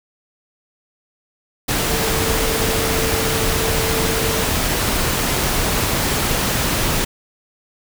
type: tone in noise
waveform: sine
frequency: 447.6 Hz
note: A4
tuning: 30 cents sharp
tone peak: -24 dBFS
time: 1.88-4.44 s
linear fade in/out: 10 ms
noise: pink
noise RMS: -19 dBFS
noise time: 1.68-7.05 s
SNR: -8 dB
effects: none